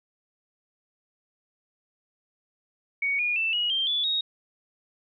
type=tone with pitch steps; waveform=sine; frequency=2237 / 2439 / 2660 / 2901 / 3164 / 3450 / 3762 Hz; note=C#7 / D#7 / E7 / F#7 / G7 / A7 / A#7; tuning=+15 / -35 / +15 / -35 / +15 / -35 / +15 cents; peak=-23 dBFS; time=3.02-4.21 s; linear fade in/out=5 ms; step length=170 ms; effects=none